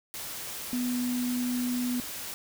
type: tone in noise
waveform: sine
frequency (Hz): 246.9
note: B3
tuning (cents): 0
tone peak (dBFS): -27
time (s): 0.73-2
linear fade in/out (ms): 0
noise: white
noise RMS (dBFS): -38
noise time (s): 0.14-2.34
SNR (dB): +8
effects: none